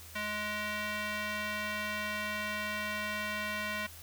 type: tone with band-pass filter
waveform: square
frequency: 210 Hz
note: G#3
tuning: 19 cents sharp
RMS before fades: -36 dBFS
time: 0.15-3.87 s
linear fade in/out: 10 ms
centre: 2100 Hz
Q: 1.5
effects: added 82 Hz sine -52 dBFS peak until 4.02 s + white hiss -51 dBFS RMS until 4.02 s